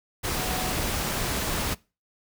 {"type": "tone in noise", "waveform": "sine", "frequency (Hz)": 740, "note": "F#5", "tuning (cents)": 0, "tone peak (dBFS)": -35, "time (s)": [0.35, 0.74], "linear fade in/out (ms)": 20, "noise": "pink", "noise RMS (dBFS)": -28, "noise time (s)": [0.23, 1.75], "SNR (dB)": -10, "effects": ["noise-tail reverb RT60 0.3 s tail -23 dB re dry"]}